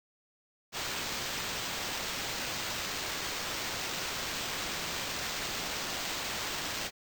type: noise with sample-and-hold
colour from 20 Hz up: white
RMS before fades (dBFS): -36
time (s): 0.72-6.91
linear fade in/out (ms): 50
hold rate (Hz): 11025
effects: none